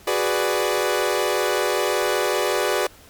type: chord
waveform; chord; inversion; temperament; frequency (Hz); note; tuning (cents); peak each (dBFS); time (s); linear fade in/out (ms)
sawtooth; G# half-diminished seventh; third; equal; 370 / 415.3 / 493.9 / 587.3; F#4 / G#4 / B4 / D5; 0 / 0 / 0 / 0; -21; 0.07-2.87; 5
effects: pink hiss -48 dBFS RMS until 3.09 s + MP3 96 kbps